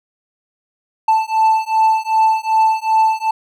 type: beating tone pair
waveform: triangle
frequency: 880 / 882.6 Hz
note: A5 / A5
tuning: 0 / +5 cents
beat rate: 2.6 Hz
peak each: -13 dBFS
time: 1.08-3.31 s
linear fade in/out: 5 ms
effects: none